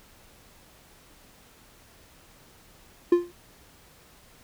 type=tone with exponential decay; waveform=triangle; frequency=349.2 Hz; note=F4; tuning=in tune; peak=-10 dBFS; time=3.12-3.32 s; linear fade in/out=5 ms; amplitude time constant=42 ms; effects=pink hiss -55 dBFS RMS until 4.43 s